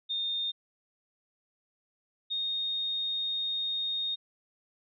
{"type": "tone pair in turn", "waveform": "sine", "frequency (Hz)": [3651, 3700], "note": ["A#7", "A#7"], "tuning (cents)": [-37, -14], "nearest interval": "unison", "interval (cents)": 23, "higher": "second", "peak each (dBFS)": [-29, -29], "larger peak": "neither", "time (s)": [[0.09, 0.52], [2.3, 4.16]], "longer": "second", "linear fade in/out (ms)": 20, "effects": []}